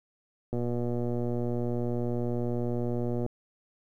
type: click train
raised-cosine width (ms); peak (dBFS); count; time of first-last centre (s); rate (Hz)
2; -19; 329; 0.53-3.263; 120
effects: 10-bit